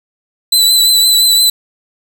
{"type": "tone with vibrato", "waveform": "sawtooth", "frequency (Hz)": 4000, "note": "B7", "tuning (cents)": 21, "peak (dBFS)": -4, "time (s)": [0.52, 1.5], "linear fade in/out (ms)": 5, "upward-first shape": "triangle", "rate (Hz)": 5.8, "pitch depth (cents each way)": 33, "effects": []}